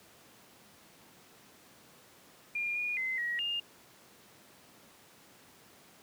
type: tone with pitch steps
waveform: sine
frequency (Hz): 2409 / 2440 / 2056 / 1906 / 2821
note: D7 / D#7 / C7 / A#6 / F7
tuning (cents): +43 / -34 / -31 / +38 / +17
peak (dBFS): -31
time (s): 2.55-3.6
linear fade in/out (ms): 5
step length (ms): 210
effects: pink hiss -58 dBFS RMS until 6.02 s + high-pass 150 Hz 12 dB/octave